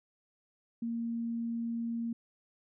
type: tone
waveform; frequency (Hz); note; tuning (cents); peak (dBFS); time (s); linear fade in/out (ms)
sine; 232; A#3; -8; -32; 0.82-2.13; 5
effects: none